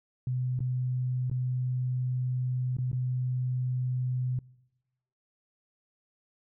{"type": "tone with dropouts", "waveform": "sine", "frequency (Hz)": 126.5, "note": "B2", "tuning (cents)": 42, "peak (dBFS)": -27, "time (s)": [0.27, 4.39], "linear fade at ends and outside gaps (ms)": 2, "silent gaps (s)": [[0.592, 0.604], [1.299, 1.313], [2.768, 2.785], [2.916, 2.929]], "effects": ["noise-tail reverb RT60 1.0 s tail -24 dB re dry"]}